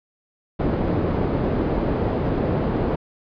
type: low-pass noise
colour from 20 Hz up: white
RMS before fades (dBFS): -22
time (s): 0.59-2.96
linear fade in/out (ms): 10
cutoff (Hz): 410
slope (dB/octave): 12
effects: resampled to 11025 Hz